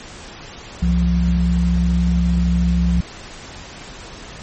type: tone pair together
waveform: sine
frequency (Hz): 65.4 / 174.47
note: C2 / F3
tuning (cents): 0 / -1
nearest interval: octave + perfect fourth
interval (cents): 1699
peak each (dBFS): -16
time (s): 0.82-3.01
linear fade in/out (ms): 5
effects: pink hiss -36 dBFS RMS until 4.42 s + MP3 32 kbps